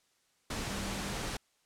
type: tone in noise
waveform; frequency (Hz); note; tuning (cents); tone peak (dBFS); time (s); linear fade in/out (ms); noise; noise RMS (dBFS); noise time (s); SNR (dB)
sine; 197.5; G3; +13; -40; 0.7-1.13; 5; pink; -37; 0.5-1.37; -6
effects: white hiss -72 dBFS RMS until 1.65 s + low-pass 9000 Hz 12 dB/octave